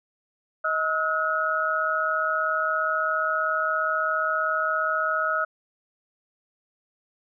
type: tone cluster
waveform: sine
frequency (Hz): 629 / 1291 / 1446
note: D#5 / E6 / F#6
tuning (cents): +19 / -37 / -40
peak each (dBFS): -29 / -25 / -26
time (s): 0.64-5.45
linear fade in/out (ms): 10
effects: none